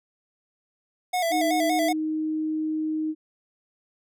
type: tone with vibrato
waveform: square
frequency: 697 Hz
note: F5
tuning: 4 cents flat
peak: -23 dBFS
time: 1.13-1.93 s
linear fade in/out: 10 ms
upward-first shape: square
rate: 5.3 Hz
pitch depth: 75 cents each way
type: tone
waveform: sine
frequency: 311.9 Hz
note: D#4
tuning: 4 cents sharp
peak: -24 dBFS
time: 1.3-3.15 s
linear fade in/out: 50 ms
effects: none